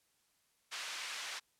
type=band-pass noise; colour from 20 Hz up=pink; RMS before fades=-43 dBFS; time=0.71-1.4 s; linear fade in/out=20 ms; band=1500 to 6400 Hz; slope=12 dB/octave; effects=white hiss -75 dBFS RMS until 1.59 s + low-pass 12000 Hz 12 dB/octave